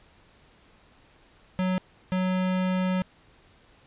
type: tone bursts at uneven times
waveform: square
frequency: 185 Hz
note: F#3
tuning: in tune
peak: -24 dBFS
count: 2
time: 1.59-1.78 / 2.12-3.02 s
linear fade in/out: 0 ms
effects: pink hiss -58 dBFS RMS until 3.86 s + resampled to 8000 Hz